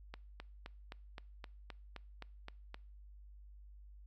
click train, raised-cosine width 0.3 ms, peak -30 dBFS, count 11, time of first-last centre 0.14-2.744 s, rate 3.84 Hz, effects noise-tail reverb RT60 0.5 s tail -24 dB re dry + added 50 Hz sine -53 dBFS peak until 4.06 s

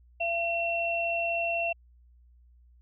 sine tone pair together, 679 / 2716 Hz, F5 / F7, -49 / -49 cents, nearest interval 2 octaves, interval 2400 cents, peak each -29 / -29 dBFS, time 0.2-1.73 s, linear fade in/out 10 ms, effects added 60 Hz sine -55 dBFS peak until 2.81 s

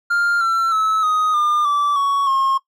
triangle tone with pitch steps, 1400 / 1348.4 / 1298.7 / 1250.9 / 1204.8 / 1160.4 / 1117.6 / 1076.4 Hz, F6 / E6 / E6 / D#6 / D6 / D6 / C#6 / C6, +4 / +39 / -26 / +9 / +44 / -21 / +14 / +49 cents, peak -13 dBFS, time 0.1-2.58 s, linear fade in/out 10 ms, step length 310 ms, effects noise-tail reverb RT60 0.1 s tail -17 dB re dry

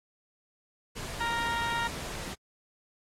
pink noise, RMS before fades -39 dBFS, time 0.95-2.35 s, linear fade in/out 20 ms
harmonic tone, 466.2 Hz, A#4, in tune, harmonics 2 / 3 / 4 / 5 / 6 / 7 / 8, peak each -31 / -36 / -35 / -47 / -45 / -47 / -43 dBFS, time 1.2-1.88 s, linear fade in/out 10 ms
effects low-pass 10000 Hz 12 dB/octave + AAC 48 kbps

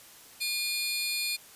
sawtooth tone cluster, 2430 / 3560 / 4303 Hz, D#7 / A7 / C8, -42 / +20 / +48 cents, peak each -29 / -37 / -29 dBFS, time 0.4-1.37 s, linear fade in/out 20 ms, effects white hiss -52 dBFS RMS until 1.55 s + resampled to 32000 Hz

